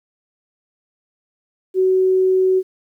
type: tone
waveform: sine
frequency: 374.8 Hz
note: F#4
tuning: 22 cents sharp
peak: -12 dBFS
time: 1.74-2.63 s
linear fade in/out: 50 ms
effects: 9-bit